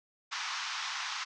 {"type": "band-pass noise", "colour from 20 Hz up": "pink", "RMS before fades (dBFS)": -37, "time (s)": [0.31, 1.25], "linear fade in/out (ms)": 20, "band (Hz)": [900, 6300], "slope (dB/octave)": 48, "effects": []}